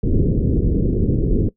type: low-pass noise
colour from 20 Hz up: pink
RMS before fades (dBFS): -17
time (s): 0.03-1.49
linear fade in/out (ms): 5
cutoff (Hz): 450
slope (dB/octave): 48
effects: noise-tail reverb RT60 0.1 s tail -19 dB re dry